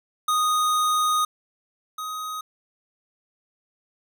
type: tone pair in turn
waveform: square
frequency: 1241 / 1255.4 Hz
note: D#6 / D#6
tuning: -5 / +15 cents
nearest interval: unison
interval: 20 cents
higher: second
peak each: -20 / -30 dBFS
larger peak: first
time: 0.28-1.25 / 1.98-2.41 s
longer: first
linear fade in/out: 5 ms
effects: none